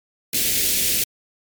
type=band-stop noise; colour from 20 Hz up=white; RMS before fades=-20 dBFS; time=0.33-1.04 s; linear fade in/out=5 ms; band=490 to 2100 Hz; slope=24 dB/octave; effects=MP3 96 kbps